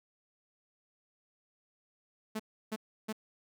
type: tone bursts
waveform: sawtooth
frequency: 217.5 Hz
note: A3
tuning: 20 cents flat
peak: -30 dBFS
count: 3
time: 2.35-3.128 s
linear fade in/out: 10 ms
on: 46 ms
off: 320 ms
effects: none